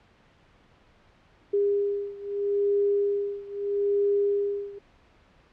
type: beating tone pair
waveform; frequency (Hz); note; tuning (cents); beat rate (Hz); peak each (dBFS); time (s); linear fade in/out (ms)
sine; 404.1 / 404.88; G#4 / G#4; -47 / -44; 0.78; -25 / -27; 1.53-4.79; 10
effects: pink hiss -59 dBFS RMS until 5.52 s + low-pass 3000 Hz 12 dB/octave